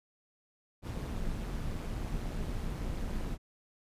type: noise with amplitude modulation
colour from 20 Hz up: brown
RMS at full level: -33 dBFS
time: 0.82-3.38 s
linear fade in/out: 50 ms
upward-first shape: sine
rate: 190 Hz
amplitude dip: 60%
effects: resampled to 32000 Hz